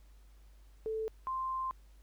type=tone pair in turn; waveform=sine; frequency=440 / 1046.5 Hz; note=A4 / C6; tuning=0 / 0 cents; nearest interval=octave + minor third; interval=1500 cents; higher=second; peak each=-33 / -33 dBFS; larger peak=neither; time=0.86-1.08 / 1.27-1.71 s; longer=second; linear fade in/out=0 ms; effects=added 50 Hz sine -55 dBFS peak until 2.02 s + pink hiss -70 dBFS RMS until 2.02 s